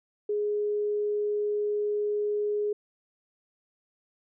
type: tone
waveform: sine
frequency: 416.4 Hz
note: G#4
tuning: 5 cents sharp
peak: -25 dBFS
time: 0.29-2.73 s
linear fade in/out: 5 ms
effects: none